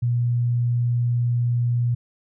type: tone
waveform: sine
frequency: 120.4 Hz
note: B2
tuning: 44 cents flat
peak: -18 dBFS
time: 0.02-1.95 s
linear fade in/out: 10 ms
effects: none